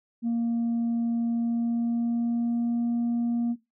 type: tone with pitch glide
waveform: sine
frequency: 233.2 to 236.2 Hz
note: A#3 to A#3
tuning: +1 to +23 cents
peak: -21 dBFS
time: 0.22-3.56 s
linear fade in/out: 50 ms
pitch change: +22 cents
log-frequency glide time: 1.3-2.87 s
effects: noise-tail reverb RT60 0.2 s tail -17 dB re dry + tanh soft clip ceiling -22 dBFS

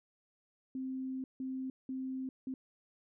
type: tone bursts at uneven times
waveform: sine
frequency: 261.6 Hz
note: C4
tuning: in tune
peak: -36 dBFS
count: 4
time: 0.75-1.24 / 1.4-1.7 / 1.89-2.29 / 2.47-2.54 s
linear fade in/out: 2 ms
effects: none

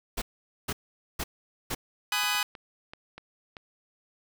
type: noise bursts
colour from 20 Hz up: pink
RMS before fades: -31 dBFS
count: 4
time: 0.17-1.75 s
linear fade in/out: 10 ms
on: 50 ms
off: 460 ms
type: chord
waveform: 15% pulse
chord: G# minor seventh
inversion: none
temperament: just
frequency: 830.6 / 996.7 / 1245.9 / 1495.1 Hz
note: G#5 / B5 / D#6 / F#6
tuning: 0 / +16 / +2 / +18 cents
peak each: -26 dBFS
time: 2.12-2.43 s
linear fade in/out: 2 ms
type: clicks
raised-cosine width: 0.3 ms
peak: -26 dBFS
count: 6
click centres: 2.236 / 2.351 / 2.552 / 2.935 / 3.18 / 3.568 s
effects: none

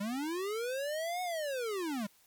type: linear two-way sweep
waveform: square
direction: up then down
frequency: 193 to 737 to 193 Hz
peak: -34 dBFS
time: 0-2.07 s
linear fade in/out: 10 ms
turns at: 1.22 s
effects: white hiss -65 dBFS RMS until 2.26 s + MP3 96 kbps

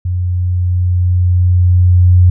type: tone with level ramp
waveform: sine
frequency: 89.7 Hz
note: F2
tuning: 47 cents sharp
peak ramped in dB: -13 to -3 dBFS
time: 0.05-2.3 s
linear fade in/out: 5 ms
effects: none

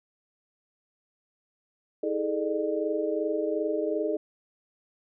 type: tone cluster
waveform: sine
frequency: 320.6 / 415.6 / 438.3 / 603 Hz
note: E4 / G#4 / A4 / D5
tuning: -48 / +1 / -7 / +46 cents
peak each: -31 dBFS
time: 2.03-4.17 s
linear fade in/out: 5 ms
effects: none

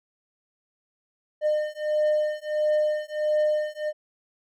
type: beating tone pair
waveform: triangle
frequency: 606 / 607.5 Hz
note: D#5 / D#5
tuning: -46 / -42 cents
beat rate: 1.5 Hz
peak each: -23 dBFS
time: 1.41-3.93 s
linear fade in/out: 50 ms
effects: none

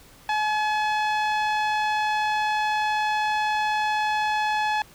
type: tone with low-pass filter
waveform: sawtooth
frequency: 852 Hz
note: G#5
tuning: 44 cents sharp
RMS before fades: -24 dBFS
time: 0.29-4.82 s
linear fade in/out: 2 ms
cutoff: 3500 Hz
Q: 0.75
effects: pink hiss -51 dBFS RMS until 4.94 s

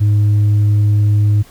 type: tone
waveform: sine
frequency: 104.1 Hz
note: G#2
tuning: 5 cents sharp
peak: -6 dBFS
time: 0-1.43 s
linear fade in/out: 20 ms
effects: tanh soft clip ceiling -8 dBFS + pink hiss -44 dBFS RMS until 1.5 s

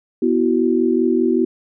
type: chord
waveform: sine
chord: B suspended fourth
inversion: none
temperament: equal with one note detuned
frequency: 246.9 / 329.6 / 374.7 Hz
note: B3 / E4 / F#4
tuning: 0 / 0 / +22 cents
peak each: -18 dBFS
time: 0.22-1.45 s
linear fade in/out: 5 ms
effects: none

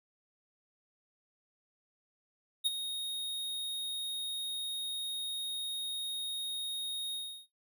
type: tone with ADSR envelope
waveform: square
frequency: 3729 Hz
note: A#7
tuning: in tune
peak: -25 dBFS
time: 2.64-7.47 s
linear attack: 24 ms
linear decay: 25 ms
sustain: -10 dB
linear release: 330 ms
effects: noise-tail reverb RT60 0.2 s tail -19 dB re dry

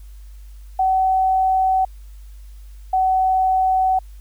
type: tone pair in turn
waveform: sine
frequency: 757 / 753.6 Hz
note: F#5 / F#5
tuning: +39 / +32 cents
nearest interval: unison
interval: 7 cents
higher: first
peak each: -14 dBFS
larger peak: neither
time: 0.79-1.85 / 2.93-3.99 s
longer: neither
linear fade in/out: 5 ms
effects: added 50 Hz sine -36 dBFS peak until 4.2 s + white hiss -57 dBFS RMS until 4.2 s

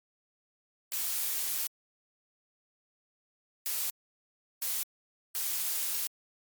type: noise bursts at uneven times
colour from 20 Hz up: blue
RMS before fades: -32 dBFS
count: 4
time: 0.92-1.67 / 3.66-3.9 / 4.62-4.83 / 5.35-6.07 s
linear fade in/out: 0 ms
effects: MP3 96 kbps

